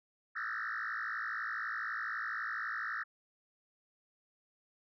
sine tone with frequency modulation, 1568 Hz, G6, in tune, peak -34 dBFS, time 0.35-3.04 s, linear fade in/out 20 ms, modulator 56 Hz, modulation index 5.4, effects tanh soft clip ceiling -32 dBFS

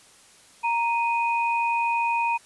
sine tone pair together, 932.3 / 2489 Hz, A#5 / D#7, 0 / 0 cents, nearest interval octave + perfect fourth, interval 1700 cents, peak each -22 / -27 dBFS, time 0.63-2.38 s, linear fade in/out 20 ms, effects white hiss -53 dBFS RMS until 2.45 s + resampled to 24000 Hz

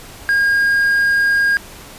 triangle tone, 1623 Hz, G#6, 40 cents flat, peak -10 dBFS, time 0.29-1.57 s, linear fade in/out 0 ms, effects pink hiss -37 dBFS RMS until 1.98 s + resampled to 32000 Hz

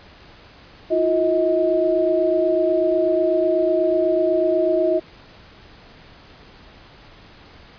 sine tone cluster, 329.4 / 357.5 / 634 Hz, E4 / F4 / D#5, -1 / +41 / +32 cents, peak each -24 / -20 / -18 dBFS, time 0.9-5 s, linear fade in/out 20 ms, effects pink hiss -46 dBFS RMS until 7.78 s + resampled to 11025 Hz

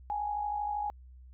sine tone with amplitude modulation, 830.6 Hz, G#5, in tune, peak -28 dBFS, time 0.1-0.9 s, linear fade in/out 0 ms, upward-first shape sine, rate 52.7 Hz, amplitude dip 55%, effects added 63 Hz sine -49 dBFS peak until 1.33 s

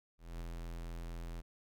square tone with ADSR envelope, 42.13 Hz, E1, 38 cents sharp, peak -40 dBFS, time 0.18-1.42 s, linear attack 230 ms, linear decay 3 ms, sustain -2 dB, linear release 23 ms, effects none

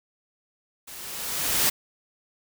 white noise with level ramp, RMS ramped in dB -42 to -20 dBFS, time 0.87-1.7 s, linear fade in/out 10 ms, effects none

